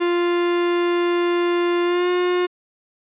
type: tone with pitch glide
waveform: 45% pulse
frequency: 348.7 to 358.1 Hz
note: F4 to F4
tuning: -3 to +43 cents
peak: -17 dBFS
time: 0-2.47 s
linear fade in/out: 20 ms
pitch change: +46 cents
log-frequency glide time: 1.84-2.09 s
effects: resampled to 8000 Hz

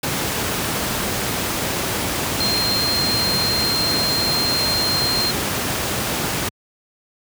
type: tone in noise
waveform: sine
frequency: 4186 Hz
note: C8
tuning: in tune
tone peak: -19 dBFS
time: 2.4-5.31 s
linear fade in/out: 5 ms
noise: pink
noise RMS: -22 dBFS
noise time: 0.03-6.49 s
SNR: 0 dB
effects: high-pass 80 Hz 12 dB/octave

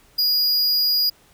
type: tone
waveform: square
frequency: 4883 Hz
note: D#8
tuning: 33 cents flat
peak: -17 dBFS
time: 0.18-1.1 s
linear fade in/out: 10 ms
effects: pink hiss -55 dBFS RMS until 1.33 s

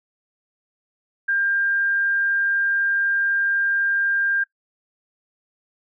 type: tone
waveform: sine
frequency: 1598 Hz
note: G6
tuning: 33 cents sharp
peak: -18 dBFS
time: 1.28-4.44 s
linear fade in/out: 10 ms
effects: noise-tail reverb RT60 0.1 s tail -20 dB re dry

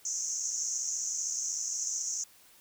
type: band-pass noise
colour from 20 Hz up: pink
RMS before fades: -34 dBFS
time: 0.05-2.24 s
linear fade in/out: 5 ms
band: 5800 to 7100 Hz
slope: 96 dB/octave
effects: white hiss -59 dBFS RMS until 2.6 s

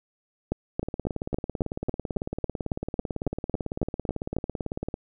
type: two click trains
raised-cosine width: 2 ms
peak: -12 / -16 dBFS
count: 15 / 75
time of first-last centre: 0.52-4.366 / 0.83-4.941 s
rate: 3.64 / 18 Hz
effects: none

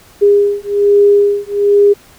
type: beating tone pair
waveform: sine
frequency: 406.1 / 407.3 Hz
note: G#4 / G#4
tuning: -39 / -34 cents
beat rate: 1.2 Hz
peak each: -10 dBFS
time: 0.21-1.94 s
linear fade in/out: 20 ms
effects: pink hiss -43 dBFS RMS until 2.18 s

